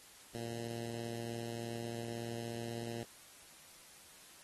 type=tone with notch filter; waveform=10% pulse; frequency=116.54 Hz; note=A#2; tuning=in tune; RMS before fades=-43 dBFS; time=0.35-3.03 s; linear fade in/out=0 ms; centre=1200 Hz; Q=0.69; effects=white hiss -58 dBFS RMS until 4.43 s + AAC 32 kbps